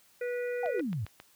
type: harmonic tone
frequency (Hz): 488.4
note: B4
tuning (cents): -19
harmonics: 1 / 3 / 4 / 5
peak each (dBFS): -31 / -43 / -44 / -48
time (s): 0.21-0.81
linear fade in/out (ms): 5
type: exponential sweep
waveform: sine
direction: down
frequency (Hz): 802 to 92.4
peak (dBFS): -30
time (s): 0.63-1.05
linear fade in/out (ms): 5
type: click train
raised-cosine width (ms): 0.3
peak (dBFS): -29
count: 5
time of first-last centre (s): 0.66-1.201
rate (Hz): 7.4
effects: white hiss -63 dBFS RMS until 1.35 s + high-pass 60 Hz 12 dB/octave